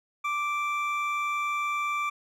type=tone pair together; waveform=triangle; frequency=1174.7 / 2344 Hz; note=D6 / D7; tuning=0 / -4 cents; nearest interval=octave; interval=1196 cents; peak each=-26 / -30 dBFS; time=0.24-2.1 s; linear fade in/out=10 ms; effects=none